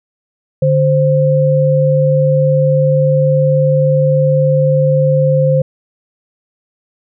sine tone pair together, 146.85 / 523.3 Hz, D3 / C5, 0 / 0 cents, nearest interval octave + minor seventh, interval 2200 cents, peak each -11 dBFS, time 0.62-5.62 s, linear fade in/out 5 ms, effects none

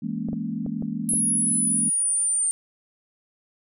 sine chord, A# half-diminished seventh, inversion second, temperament equal, 164.81 / 207.7 / 233.1 / 277.2 Hz, E3 / G#3 / A#3 / C#4, 0 / 0 / 0 / 0 cents, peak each -33 / -30 / -30 / -35 dBFS, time 0.02-1.9 s, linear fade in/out 10 ms
clicks, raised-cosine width 2 ms, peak -22 dBFS, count 5, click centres 0.287 / 0.331 / 0.663 / 0.824 / 1.136 s
sine linear sweep, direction down, 10630 to 8870 Hz, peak -20 dBFS, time 1.09-2.51 s, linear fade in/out 0 ms
effects none

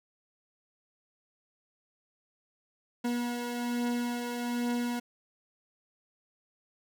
40% pulse beating tone pair, 240 / 241.2 Hz, B3 / B3, -49 / -41 cents, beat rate 1.2 Hz, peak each -37 / -30 dBFS, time 3.04-5 s, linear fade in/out 10 ms, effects none

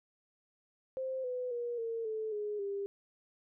sine tone with pitch steps, 523.3 / 500.2 / 478.2 / 457.1 / 437 / 417.7 / 399.3 Hz, C5 / B4 / A#4 / A#4 / A4 / G#4 / G4, 0 / +22 / +44 / -34 / -12 / +10 / +32 cents, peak -34 dBFS, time 0.97-2.86 s, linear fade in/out 0 ms, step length 270 ms, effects none

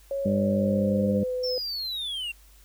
sine tone with pitch glide, 552 to 503.3 Hz, C#5 to B4, -7 to +33 cents, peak -26 dBFS, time 0.11-1.58 s, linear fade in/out 2 ms, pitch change -160 cents, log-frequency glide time 0.51-1.34 s
harmonic tone, 100 Hz, G2, 35 cents sharp, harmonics 1 / 2 / 3 / 4 / 5 / 6, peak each -31 / -23 / -36 / -37 / -36 / -36 dBFS, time 0.25-1.24 s, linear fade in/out 10 ms
triangle linear sweep, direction down, 5460 to 2700 Hz, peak -28 dBFS, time 1.43-2.32 s, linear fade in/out 10 ms
effects added 50 Hz sine -52 dBFS peak until 2.64 s + white hiss -58 dBFS RMS until 2.64 s

